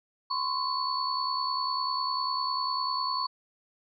sine tone cluster, 1023 / 1093 / 4434 Hz, C6 / C#6 / C#8, -39 / -25 / 0 cents, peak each -31 / -32 / -32 dBFS, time 0.3-3.27 s, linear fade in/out 10 ms, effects none

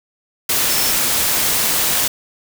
sine tone in noise, 5340 Hz, E8, 22 cents sharp, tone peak -24 dBFS, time 0.7-0.92 s, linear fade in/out 5 ms, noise white, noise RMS -17 dBFS, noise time 0.49-2.08 s, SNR -10 dB, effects none

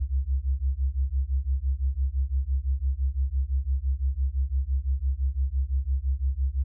sine beating tone pair, 64 / 69.9 Hz, C2 / C#2, -38 / +15 cents, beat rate 5.9 Hz, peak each -26 dBFS, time 0-6.64 s, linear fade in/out 20 ms, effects none

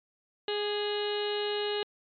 harmonic tone with a mistuned harmonic, 415.3 Hz, G#4, in tune, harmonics 1 / 2 / 3 / 4 / 5 / 6 / 7 / 8 / 9 / 10, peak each -30 / -39 / -46 / -42 / -46 / -47 / -37 / -47 / -41 / -43 dBFS, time 0.48-1.83 s, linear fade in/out 2 ms, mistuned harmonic 3, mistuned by -28 cents, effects MP3 64 kbps

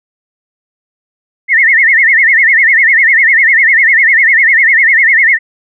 sine tone with vibrato, 1972 Hz, B6, 3 cents flat, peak -4 dBFS, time 1.48-5.39 s, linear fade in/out 50 ms, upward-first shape sine, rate 10 Hz, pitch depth 180 cents each way, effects none

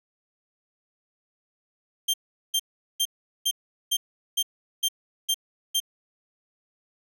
sawtooth tone bursts, 3170 Hz, G7, 19 cents sharp, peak -18 dBFS, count 9, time 2.08-5.802 s, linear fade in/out 10 ms, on 58 ms, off 400 ms, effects none

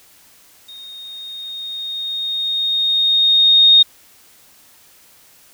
sine tone with level ramp, 3706 Hz, A#7, 11 cents flat, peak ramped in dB -34 to -5 dBFS, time 0.68-3.83 s, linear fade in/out 10 ms, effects white hiss -49 dBFS RMS until 5.53 s

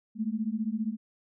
sine beating tone pair, 211.4 / 226.4 Hz, G#3 / A3, +31 / +50 cents, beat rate 15 Hz, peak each -31 dBFS, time 0.15-0.97 s, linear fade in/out 50 ms, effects none

